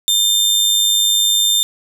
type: tone with amplitude modulation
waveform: sawtooth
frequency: 3600 Hz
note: A7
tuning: 39 cents sharp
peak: -7 dBFS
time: 0.08-1.63 s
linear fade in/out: 0 ms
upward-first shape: sine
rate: 100 Hz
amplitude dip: 45%
effects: none